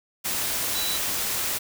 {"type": "tone in noise", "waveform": "sine", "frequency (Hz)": 3951, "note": "B7", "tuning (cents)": 0, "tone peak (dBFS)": -29, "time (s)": [0.74, 0.98], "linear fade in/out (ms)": 20, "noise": "white", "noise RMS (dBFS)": -27, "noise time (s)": [0.24, 1.59], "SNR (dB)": -5, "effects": []}